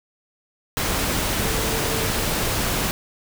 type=tone in noise; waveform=sine; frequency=446.8 Hz; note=A4; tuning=27 cents sharp; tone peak=-30 dBFS; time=1.4-2.08 s; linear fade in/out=0 ms; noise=pink; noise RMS=-23 dBFS; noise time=0.77-2.91 s; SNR=-10 dB; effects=none